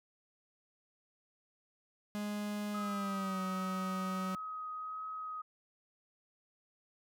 45% pulse tone with pitch glide, 207.7 to 188.27 Hz, G#3 to F#3, 0 to +30 cents, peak -36 dBFS, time 2.15-4.35 s, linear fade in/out 0 ms, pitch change -170 cents, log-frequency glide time 2.72-3.41 s
sine tone with vibrato, 1263 Hz, D#6, 26 cents sharp, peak -39 dBFS, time 2.74-5.42 s, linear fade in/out 10 ms, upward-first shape triangle, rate 1.4 Hz, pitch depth 14 cents each way
effects none

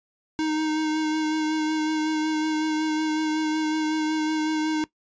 square tone with vibrato, 311.1 Hz, D#4, in tune, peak -23 dBFS, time 0.39-4.84 s, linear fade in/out 0 ms, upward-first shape sine, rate 5.4 Hz, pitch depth 18 cents each way, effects noise-tail reverb RT60 0.1 s tail -19 dB re dry + resampled to 16000 Hz

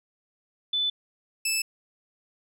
sine / 15% pulse tone pair in turn, 3500 / 2627 Hz, A7 / E7, -10 / -7 cents, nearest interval perfect fourth, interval 497 cents, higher first, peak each -23 / -17 dBFS, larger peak second, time 0.73-0.9 / 1.45-1.62 s, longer neither, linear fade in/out 5 ms, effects none

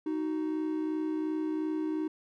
triangle tone pair together, 311.1 / 373.9 Hz, D#4 / F#4, 0 / +18 cents, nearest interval minor third, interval 318 cents, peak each -28 / -35 dBFS, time 0.06-2.08 s, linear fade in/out 5 ms, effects none

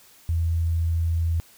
sine tone, 83 Hz, E2, 12 cents sharp, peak -20 dBFS, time 0.29-1.4 s, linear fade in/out 0 ms, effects white hiss -53 dBFS RMS until 1.57 s

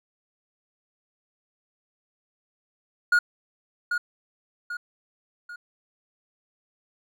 triangle tone with echo, 1436 Hz, F6, 48 cents sharp, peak -14 dBFS, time 3.12-3.19 s, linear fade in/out 5 ms, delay 790 ms, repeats 3, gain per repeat -7 dB, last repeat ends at 5.56 s, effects none

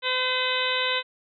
harmonic tone with a mistuned harmonic, 510 Hz, C5, 44 cents flat, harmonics 1 / 2 / 3 / 4 / 5 / 6 / 7 / 8, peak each -31 / -31 / -31 / -31 / -31 / -31 / -31 / -31 dBFS, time 0.02-1.03 s, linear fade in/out 50 ms, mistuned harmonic 8, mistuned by -77 cents, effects none

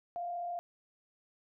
sine tone with frequency modulation, 698.5 Hz, F5, in tune, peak -35 dBFS, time 0.16-0.59 s, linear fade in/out 0 ms, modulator 34.7 Hz, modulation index 0.46, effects none

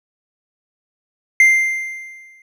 triangle tone with exponential decay, 2093 Hz, C7, in tune, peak -4 dBFS, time 1.4-2.42 s, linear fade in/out 2 ms, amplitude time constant 220 ms, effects none

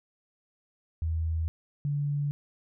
sine tone pair in turn, 81 / 144.33 Hz, E2 / D3, -30 / -30 cents, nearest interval minor seventh, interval 1000 cents, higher second, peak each -26 dBFS, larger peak neither, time 1.02-1.48 / 1.85-2.31 s, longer neither, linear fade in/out 0 ms, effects none

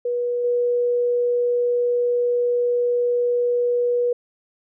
sine tone with level steps, 484.9 Hz, B4, 32 cents flat, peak -20 / -17 dBFS, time 0.05-4.13 s, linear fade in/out 5 ms, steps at 0.44 s, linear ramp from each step 5 ms, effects none

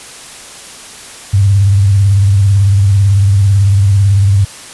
sine tone with vibrato, 99 Hz, G2, 18 cents sharp, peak -5 dBFS, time 1.33-4.45 s, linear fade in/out 10 ms, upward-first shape sine, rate 18 Hz, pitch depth 74 cents each way, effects white hiss -31 dBFS RMS until 4.73 s + resampled to 24000 Hz

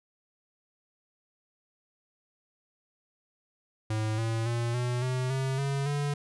square tone with pitch steps, 108.8 / 113.29 / 117.96 / 122.83 / 127.9 / 133.18 / 138.67 / 144.39 Hz, A2 / A#2 / A#2 / B2 / C3 / C3 / C#3 / D3, -19 / -49 / +21 / -9 / -39 / +31 / +1 / -29 cents, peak -28 dBFS, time 3.9-6.14 s, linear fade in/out 5 ms, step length 280 ms, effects resampled to 24000 Hz

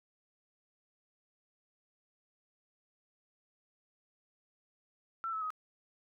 sine tone with pitch steps, 1341 / 1299.8 / 1259.9 Hz, E6 / E6 / D#6, +29 / -25 / +21 cents, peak -34 dBFS, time 5.24-5.504 s, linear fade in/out 0 ms, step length 88 ms, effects none

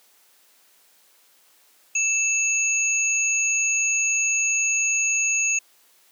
sine tone pair together, 2637 / 6645 Hz, E7 / G#8, 0 / 0 cents, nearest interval octave + major third, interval 1600 cents, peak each -22 dBFS, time 1.95-5.59 s, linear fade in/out 5 ms, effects white hiss -58 dBFS RMS until 6.11 s + high-pass 300 Hz 12 dB/octave

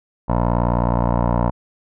15% pulse tone with low-pass filter, 59.3 Hz, A#1, 30 cents sharp, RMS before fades -18 dBFS, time 0.28-1.51 s, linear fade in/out 20 ms, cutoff 890 Hz, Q 3.9, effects none

